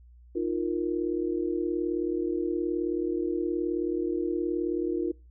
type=chord; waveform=sine; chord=Eb suspended second; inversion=none; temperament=just; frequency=311.1 / 350 / 466.7 Hz; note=Eb4 / F4 / Bb4; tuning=0 / +4 / +2 cents; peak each=-31 / -28 / -34 dBFS; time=0.35-5.12 s; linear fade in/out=10 ms; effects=noise-tail reverb RT60 0.3 s tail -25 dB re dry + added 60 Hz sine -50 dBFS peak until 5.3 s